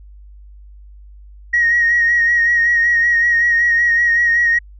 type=tone with vibrato; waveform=sine; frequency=1884 Hz; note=A#6; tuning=18 cents sharp; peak=-10 dBFS; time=1.53-4.59 s; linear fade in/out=10 ms; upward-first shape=sine; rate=5.3 Hz; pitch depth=32 cents each way; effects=tanh soft clip ceiling -6 dBFS + added 50 Hz sine -37 dBFS peak until 4.79 s